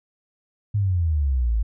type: exponential sweep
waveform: sine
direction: down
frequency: 106.4 to 51.91 Hz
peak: -18 dBFS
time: 0.74-1.63 s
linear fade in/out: 10 ms
effects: none